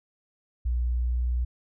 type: tone with pitch glide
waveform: sine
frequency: 60.4 to 60.96 Hz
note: B1 to B1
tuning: -38 to -22 cents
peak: -23 dBFS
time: 0.65-1.45 s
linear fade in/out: 10 ms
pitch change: +16 cents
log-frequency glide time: 0.87-1.21 s
effects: none